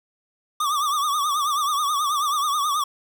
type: tone with vibrato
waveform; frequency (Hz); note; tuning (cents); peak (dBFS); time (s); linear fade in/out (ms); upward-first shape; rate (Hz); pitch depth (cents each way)
square; 1174.7; D6; 0; -21; 0.6-2.84; 5; triangle; 9.3; 120
effects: 8-bit